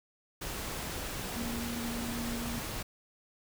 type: tone in noise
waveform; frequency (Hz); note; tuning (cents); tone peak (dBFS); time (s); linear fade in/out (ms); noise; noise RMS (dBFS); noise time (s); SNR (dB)
sine; 235.4; A#3; +17; -36; 1.36-2.59; 10; pink; -38; 0.41-2.83; -1
effects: none